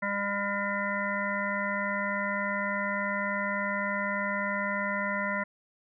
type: harmonic tone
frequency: 201.3 Hz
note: G3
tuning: 46 cents sharp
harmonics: 1 / 3 / 5 / 7 / 9 / 10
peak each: -35 / -35 / -35 / -35 / -35 / -35 dBFS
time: 0.02-5.44 s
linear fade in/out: 10 ms
effects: none